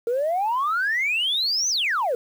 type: exponential two-way sweep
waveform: sine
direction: up then down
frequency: 455.2 to 6272 to 455.2 Hz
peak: -19 dBFS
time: 0.07-2.15 s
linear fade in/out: 2 ms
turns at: 1.69 s
effects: tanh soft clip ceiling -17 dBFS + 8-bit